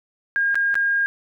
sine tone with dropouts, 1619 Hz, G#6, 45 cents flat, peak -17 dBFS, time 0.36-1.06 s, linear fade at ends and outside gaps 0 ms, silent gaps 0.545-0.555 / 0.743-0.754 s, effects none

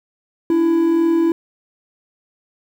triangle tone pair together, 289.9 / 332.4 Hz, D4 / E4, -22 / +15 cents, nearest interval major second, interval 237 cents, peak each -22 / -11 dBFS, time 0.5-1.32 s, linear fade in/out 2 ms, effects 8-bit

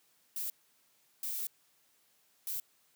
violet noise bursts at uneven times, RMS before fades -37 dBFS, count 3, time 0.36-0.5 / 1.23-1.47 / 2.47-2.6 s, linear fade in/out 2 ms, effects white hiss -70 dBFS RMS until 2.95 s + high-pass 100 Hz 12 dB/octave

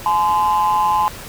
triangle ring-modulated tone, 90.5 Hz, F#2, 38 cents flat, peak -7 dBFS, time 0.06-1.08 s, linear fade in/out 0 ms, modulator 940 Hz, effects tanh soft clip ceiling -8 dBFS + pink hiss -34 dBFS RMS until 1.28 s

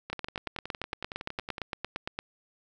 two click trains, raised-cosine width 0.3 ms, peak -16 / -21 dBFS, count 19 / 17, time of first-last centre 0.13-2.189 / 0.1-1.581 s, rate 8.74 / 10.8 Hz, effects none

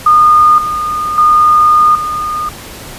sine tone with level steps, 1222 Hz, D#6, 32 cents flat, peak -3 / -13 / -4 / -14 dBFS, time 0.06-2.49 s, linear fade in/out 5 ms, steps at 0.58 / 1.18 / 1.95 s, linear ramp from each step 2 ms, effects pink hiss -29 dBFS RMS until 2.98 s + resampled to 32000 Hz

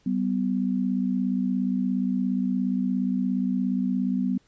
sine tone pair together, 192.7 / 249.8 Hz, G3 / B3, -29 / +20 cents, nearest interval major third, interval 449 cents, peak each -25 dBFS, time 0.06-4.38 s, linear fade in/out 5 ms, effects pink hiss -64 dBFS RMS until 4.47 s + resampled to 16000 Hz

